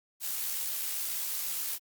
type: noise with amplitude modulation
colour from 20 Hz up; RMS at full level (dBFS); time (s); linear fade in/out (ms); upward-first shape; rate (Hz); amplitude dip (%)
blue; -32; 0.2-1.79; 50; sine; 68; 35
effects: Opus 48 kbps